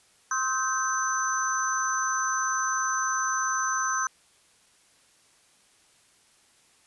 sine tone cluster, 1056 / 1280 / 1557 / 6080 Hz, C6 / D#6 / G6 / F#8, +16 / +49 / -12 / +46 cents, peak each -30 dBFS, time 0.31-4.07 s, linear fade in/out 2 ms, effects white hiss -61 dBFS RMS until 6.86 s + resampled to 24000 Hz

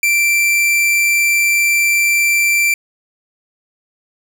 45% pulse tone, 2349 Hz, D7, in tune, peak -11 dBFS, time 0.03-2.74 s, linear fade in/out 2 ms, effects none

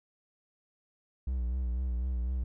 triangle tone with vibrato, 62 Hz, B1, 7 cents sharp, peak -27 dBFS, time 1.27-2.44 s, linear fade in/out 5 ms, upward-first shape sine, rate 4 Hz, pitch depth 74 cents each way, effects none

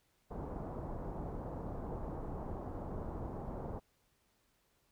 pink low-pass noise, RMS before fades -42 dBFS, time 0.3-3.8 s, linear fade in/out 20 ms, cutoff 950 Hz, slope 24 dB/octave, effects pink hiss -75 dBFS RMS until 4.91 s

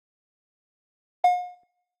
triangle tone with exponential decay, 718 Hz, F5, 48 cents sharp, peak -10 dBFS, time 1.24-1.55 s, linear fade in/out 5 ms, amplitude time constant 66 ms, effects noise-tail reverb RT60 0.7 s tail -17 dB re dry + Opus 24 kbps

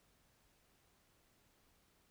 silence, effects pink hiss -73 dBFS RMS until 2.1 s

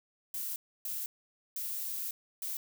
violet noise bursts at uneven times, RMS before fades -37 dBFS, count 4, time 0.34-0.56 / 0.85-1.06 / 1.56-2.11 / 2.42-2.57 s, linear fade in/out 2 ms, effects none

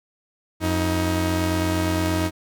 sawtooth tone pair together, 88.7 / 316.1 Hz, F2 / D#4, +27 / +27 cents, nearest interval octave + minor seventh, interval 2200 cents, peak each -19 dBFS, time 0.6-2.31 s, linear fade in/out 50 ms, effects none

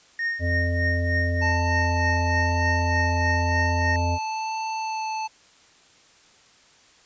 triangle tone with tremolo, 1847 Hz, A#6, 16 cents flat, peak -20 dBFS, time 0.19-3.96 s, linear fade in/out 2 ms, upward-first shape triangle, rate 3.3 Hz, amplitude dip 85%
harmonic tone, 86.7 Hz, F2, 12 cents flat, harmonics 1 / 3 / 5 / 7, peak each -22 / -32 / -40 / -31 dBFS, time 0.39-4.19 s, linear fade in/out 50 ms
square tone with vibrato, 880 Hz, A5, in tune, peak -27 dBFS, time 1.41-5.28 s, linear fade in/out 20 ms, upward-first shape sine, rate 1 Hz, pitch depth 8 cents each way
effects white hiss -55 dBFS RMS until 7.05 s + resampled to 16000 Hz

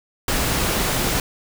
pink noise, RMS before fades -21 dBFS, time 0.28-1.2 s, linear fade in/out 2 ms, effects none

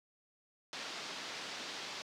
white low-pass noise, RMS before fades -44 dBFS, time 0.73-2.02 s, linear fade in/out 0 ms, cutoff 5200 Hz, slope 24 dB/octave, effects high-pass 200 Hz 12 dB/octave

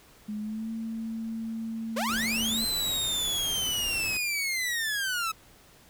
sine tone with pitch glide, 211.2 to 225.1 Hz, G#3 to A3, +29 to +40 cents, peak -31 dBFS, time 0.28-2.65 s, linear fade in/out 10 ms, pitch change +111 cents, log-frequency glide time 0.4-0.7 s
sawtooth linear two-way sweep, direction up then down, 452.8 to 4120 to 1280 Hz, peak -24 dBFS, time 1.96-5.32 s, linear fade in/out 10 ms, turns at 2.63 s
pink noise, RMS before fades -40 dBFS, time 2.09-4.17 s, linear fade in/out 0 ms
effects pink hiss -56 dBFS RMS until 5.89 s

